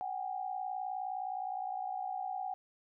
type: tone pair together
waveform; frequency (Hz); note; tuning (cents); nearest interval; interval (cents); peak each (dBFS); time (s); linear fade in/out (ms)
sine; 749 / 808.5; F#5 / G#5; +21 / -47; minor second; 132; -37 / -40; 0.01-2.54; 0
effects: none